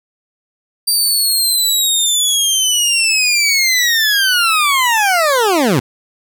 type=linear sweep; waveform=20% pulse; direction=down; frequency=4699 to 110 Hz; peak=-6 dBFS; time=0.87-5.8 s; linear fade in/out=10 ms; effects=none